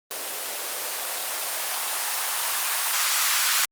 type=noise with band-pass filter sweep; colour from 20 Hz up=violet; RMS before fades=-26 dBFS; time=0.11-3.65 s; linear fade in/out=0 ms; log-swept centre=430 to 1300 Hz; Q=1.5; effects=Opus 24 kbps